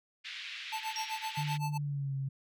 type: band-pass noise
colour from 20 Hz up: white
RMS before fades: -43 dBFS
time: 0.24-1.58 s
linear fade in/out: 20 ms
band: 1900 to 3500 Hz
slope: 24 dB/octave
type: tone with tremolo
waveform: square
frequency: 878 Hz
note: A5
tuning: 4 cents flat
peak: -34 dBFS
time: 0.72-1.78 s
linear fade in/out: 10 ms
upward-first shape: sine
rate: 7.8 Hz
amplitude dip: 95%
type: tone with exponential decay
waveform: sine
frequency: 5588 Hz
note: F8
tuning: in tune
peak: -34 dBFS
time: 0.96-1.27 s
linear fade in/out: 0 ms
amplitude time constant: 66 ms
type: tone with pitch glide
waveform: sine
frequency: 148.2 to 135.9 Hz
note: D3 to C#3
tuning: +16 to -34 cents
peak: -32 dBFS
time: 1.37-2.29 s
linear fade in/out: 10 ms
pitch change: -150 cents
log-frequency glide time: 1.73-2.15 s
effects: none